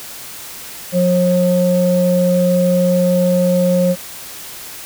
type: tone pair together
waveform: sine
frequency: 179.5 / 537.9 Hz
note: F3 / C5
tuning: +48 / +48 cents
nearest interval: octave + perfect fifth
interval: 1900 cents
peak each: -13 dBFS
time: 0.92-3.96 s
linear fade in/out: 50 ms
effects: tanh soft clip ceiling -3 dBFS + white hiss -32 dBFS RMS until 4.85 s

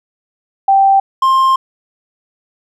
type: tone pair in turn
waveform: sine / triangle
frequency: 782 / 1057.7 Hz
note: G5 / C6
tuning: -4 / +18 cents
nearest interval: perfect fourth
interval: 522 cents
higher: second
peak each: -6 dBFS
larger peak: neither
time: 0.68-1 / 1.22-1.56 s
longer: second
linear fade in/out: 5 ms
effects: none

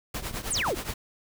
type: noise with tremolo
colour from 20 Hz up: pink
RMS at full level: -31 dBFS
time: 0.14-0.94 s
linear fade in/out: 5 ms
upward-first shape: triangle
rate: 9.6 Hz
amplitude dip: 85%
type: clicks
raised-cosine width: 5 ms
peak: -30 dBFS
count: 8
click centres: 0.153 / 0.225 / 0.255 / 0.311 / 0.343 / 0.401 / 0.537 / 0.784 s
type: exponential sweep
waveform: sine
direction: down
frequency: 11840 to 304.1 Hz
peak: -25 dBFS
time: 0.5-0.75 s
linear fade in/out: 10 ms
effects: none

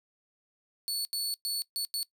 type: tone bursts at uneven times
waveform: sawtooth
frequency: 4435 Hz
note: C#8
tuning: in tune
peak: -27 dBFS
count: 5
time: 0.88-1.05 / 1.13-1.34 / 1.45-1.62 / 1.76-1.85 / 1.94-2.03 s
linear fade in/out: 0 ms
effects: noise-tail reverb RT60 0.1 s tail -20 dB re dry

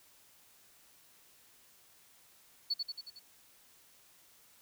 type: tone with echo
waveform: sine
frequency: 4435 Hz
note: C#8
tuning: in tune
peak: -28 dBFS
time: 2.7-2.74 s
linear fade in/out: 10 ms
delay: 91 ms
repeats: 5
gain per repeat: -4 dB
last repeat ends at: 3.195 s
effects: tanh soft clip ceiling -24 dBFS + white hiss -63 dBFS RMS until 4.61 s

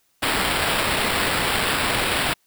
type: noise with sample-and-hold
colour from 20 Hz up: white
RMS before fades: -22 dBFS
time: 0.22-2.34 s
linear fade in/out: 10 ms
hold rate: 6300 Hz
effects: white hiss -65 dBFS RMS until 2.46 s

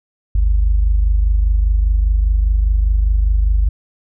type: tone pair together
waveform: sine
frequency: 50.12 / 75.1 Hz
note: G1 / D2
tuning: +39 / +39 cents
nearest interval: perfect fifth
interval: 700 cents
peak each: -11 / -21 dBFS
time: 0.35-3.69 s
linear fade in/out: 5 ms
effects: none

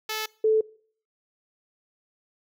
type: tone pair in turn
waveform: 5% pulse / sine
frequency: 434.5 / 437 Hz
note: A4 / A4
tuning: -22 / -12 cents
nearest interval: unison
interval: 10 cents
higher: second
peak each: -17 dBFS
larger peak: neither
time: 0.09-0.26 / 0.44-0.61 s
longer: neither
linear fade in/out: 5 ms
effects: noise-tail reverb RT60 0.5 s tail -22 dB re dry

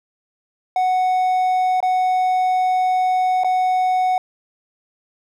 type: tone with dropouts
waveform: triangle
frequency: 740 Hz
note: F#5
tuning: in tune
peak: -13 dBFS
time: 0.76-4.18 s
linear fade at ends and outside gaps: 2 ms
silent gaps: 1.804-1.827 / 3.436-3.445 s
effects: none

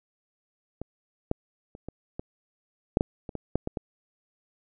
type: clicks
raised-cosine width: 2 ms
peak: -21 / -11 / -30 / -23 / -20 / -6 / -9 / -23 / -19 / -10 / -16 / -17 dBFS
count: 12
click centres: 0.816 / 1.314 / 1.751 / 1.886 / 2.195 / 2.971 / 3.009 / 3.292 / 3.353 / 3.556 / 3.674 / 3.772 s
effects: none

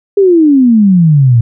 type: exponential sweep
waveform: sine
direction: down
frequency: 410 to 112.5 Hz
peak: -3 dBFS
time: 0.17-1.41 s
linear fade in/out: 5 ms
effects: none

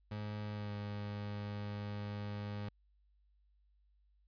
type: tone with pitch glide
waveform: 30% pulse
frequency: 105 to 103.08 Hz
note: G#2 to G#2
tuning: +19 to -12 cents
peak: -37 dBFS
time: 0.11-2.69 s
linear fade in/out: 5 ms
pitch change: -31 cents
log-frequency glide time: 0.49-0.73 s
effects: added 50 Hz sine -68 dBFS peak until 4.27 s + resampled to 11025 Hz

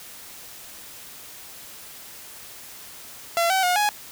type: tone with pitch steps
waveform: sawtooth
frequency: 679 / 762 / 719 / 834 Hz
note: F5 / G5 / F#5 / G#5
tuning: -49 / -49 / -50 / +7 cents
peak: -15 dBFS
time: 3.37-3.89 s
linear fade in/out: 0 ms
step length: 130 ms
effects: white hiss -42 dBFS RMS until 4.11 s

